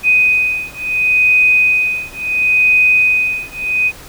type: beating tone pair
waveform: sine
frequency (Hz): 2499 / 2499.72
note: D#7 / D#7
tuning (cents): +7 / +7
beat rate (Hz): 0.72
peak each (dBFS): -13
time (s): 0.03-3.92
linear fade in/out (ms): 50
effects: pink hiss -36 dBFS RMS until 4.08 s